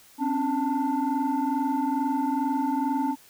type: tone cluster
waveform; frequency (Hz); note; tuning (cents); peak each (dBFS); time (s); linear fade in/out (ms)
sine; 261.9 / 284.2 / 887; C4 / C#4 / A5; +2 / +43 / +14; -26; 0.18-3.16; 50
effects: tanh soft clip ceiling -18 dBFS + white hiss -54 dBFS RMS until 3.29 s